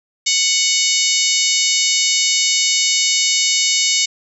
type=harmonic tone; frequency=740 Hz; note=F#5; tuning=in tune; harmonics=3 / 4 / 5 / 6 / 7 / 8 / 9 / 10; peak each=-22 / -22 / -22 / -22 / -22 / -22 / -22 / -22 dBFS; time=0.26-4.06 s; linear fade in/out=10 ms; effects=none